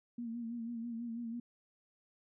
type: tone with vibrato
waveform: sine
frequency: 233.1 Hz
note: A#3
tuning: in tune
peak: -38 dBFS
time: 0.18-1.4 s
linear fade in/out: 5 ms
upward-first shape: sine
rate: 6.1 Hz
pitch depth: 51 cents each way
effects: none